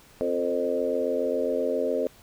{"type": "harmonic tone with a mistuned harmonic", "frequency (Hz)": 87.3, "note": "F2", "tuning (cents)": 0, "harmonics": [3, 4, 5, 6, 7], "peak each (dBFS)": [-32, -34, -28, -28, -30], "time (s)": [0.21, 2.07], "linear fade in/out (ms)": 0, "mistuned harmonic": 5, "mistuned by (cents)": 32, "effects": ["pink hiss -54 dBFS RMS until 2.22 s"]}